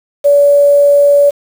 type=tone with quantisation; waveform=sine; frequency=572 Hz; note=D5; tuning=46 cents flat; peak=-4 dBFS; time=0.24-1.31 s; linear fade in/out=20 ms; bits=5; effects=none